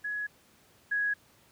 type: tone pair in turn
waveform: sine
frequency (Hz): 1681 / 1664.6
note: G#6 / G#6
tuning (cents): +20 / +4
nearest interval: unison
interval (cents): 16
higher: first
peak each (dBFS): -31 / -26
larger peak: second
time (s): 0.04-0.27 / 0.91-1.14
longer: neither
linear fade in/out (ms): 10
effects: pink hiss -62 dBFS RMS until 1.51 s + high-pass 80 Hz 12 dB/octave

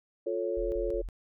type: chord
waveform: sine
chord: F augmented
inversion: none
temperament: equal with one note detuned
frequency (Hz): 352.7 / 440 / 554.4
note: F4 / A4 / C#5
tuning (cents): +17 / 0 / 0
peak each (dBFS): -33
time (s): 0.26-1.02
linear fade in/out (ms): 10
type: tone bursts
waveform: sine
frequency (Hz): 41.2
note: E1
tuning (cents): 0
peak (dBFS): -35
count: 3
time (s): 0.57-1.088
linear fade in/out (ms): 0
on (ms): 150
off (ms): 34
effects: none

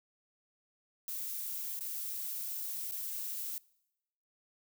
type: noise with dropouts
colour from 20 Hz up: violet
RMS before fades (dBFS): -39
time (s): 1.08-3.58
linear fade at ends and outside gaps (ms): 1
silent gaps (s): 1.792-1.808 / 2.912-2.92
effects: noise-tail reverb RT60 0.9 s tail -24 dB re dry

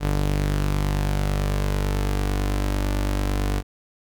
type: tone pair together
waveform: sawtooth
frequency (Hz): 49 / 146.83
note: G1 / D3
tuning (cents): 0 / 0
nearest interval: octave + perfect fifth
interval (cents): 1900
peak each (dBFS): -17 / -26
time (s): 0-3.63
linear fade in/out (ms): 50
effects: none

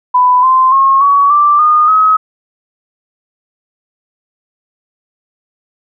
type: tone with pitch steps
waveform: sine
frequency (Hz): 997 / 1038.7 / 1082.2 / 1127.5 / 1174.7 / 1223.9 / 1275.1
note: B5 / C6 / C#6 / C#6 / D6 / D#6 / D#6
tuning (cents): +16 / -13 / -42 / +29 / 0 / -29 / +42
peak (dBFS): -5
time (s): 0.14-2.17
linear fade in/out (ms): 10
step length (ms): 290
effects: none

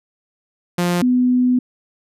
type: tone pair in turn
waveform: sawtooth / sine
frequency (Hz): 175.8 / 249.9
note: F3 / B3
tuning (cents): +12 / +21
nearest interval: tritone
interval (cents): 609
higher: second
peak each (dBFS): -12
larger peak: neither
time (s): 0.78-1.02 / 1.02-1.59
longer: second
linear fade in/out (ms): 5
effects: resampled to 32000 Hz

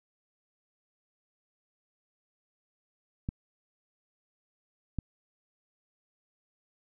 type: clicks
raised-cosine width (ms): 5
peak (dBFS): -19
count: 2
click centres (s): 3.289 / 4.987
effects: none

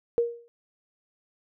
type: tone with exponential decay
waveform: sine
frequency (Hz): 470.7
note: A#4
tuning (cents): +17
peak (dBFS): -17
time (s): 0.18-0.48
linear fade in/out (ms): 0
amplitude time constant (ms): 64
effects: none

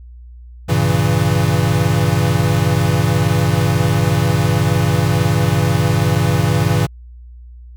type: chord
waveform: square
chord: G diminished seventh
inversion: none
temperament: equal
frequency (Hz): 98 / 116.54 / 138.59 / 164.81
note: G2 / Bb2 / Db3 / Fb3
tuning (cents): 0 / 0 / 0 / 0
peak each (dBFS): -19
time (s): 0.68-6.87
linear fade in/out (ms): 20
effects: added 60 Hz sine -34 dBFS peak until 7.76 s

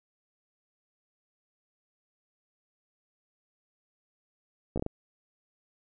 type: slowing click train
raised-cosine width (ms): 2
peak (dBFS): -18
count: 5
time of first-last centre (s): 4.76-4.864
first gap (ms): 15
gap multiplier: 1.38
effects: none

